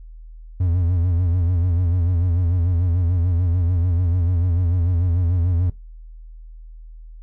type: tone with vibrato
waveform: triangle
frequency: 87.6 Hz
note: F2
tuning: 6 cents sharp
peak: -14 dBFS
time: 0.6-5.7 s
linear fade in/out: 5 ms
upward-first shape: sine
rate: 6.8 Hz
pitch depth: 87 cents each way
effects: noise-tail reverb RT60 0.2 s tail -18 dB re dry + added 40 Hz sine -36 dBFS peak until 7.22 s